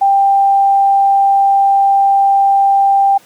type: tone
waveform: sine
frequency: 790 Hz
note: G5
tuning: 13 cents sharp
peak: -7 dBFS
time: 0.01-3.18 s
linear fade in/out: 10 ms
effects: pink hiss -45 dBFS RMS until 3.25 s + high-pass 200 Hz 12 dB/octave